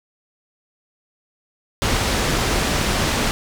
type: low-pass noise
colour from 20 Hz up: pink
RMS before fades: -20 dBFS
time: 1.82-3.31 s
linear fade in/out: 0 ms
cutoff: 7600 Hz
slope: 12 dB/octave
effects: none